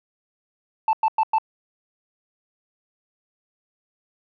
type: tone bursts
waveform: sine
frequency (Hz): 880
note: A5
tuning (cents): 0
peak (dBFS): -13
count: 4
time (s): 0.88-1.384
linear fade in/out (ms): 2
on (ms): 51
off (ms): 100
effects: tanh soft clip ceiling -15 dBFS